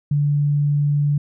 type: tone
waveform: sine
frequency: 145.4 Hz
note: D3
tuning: 17 cents flat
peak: -15 dBFS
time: 0.11-1.18 s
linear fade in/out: 5 ms
effects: none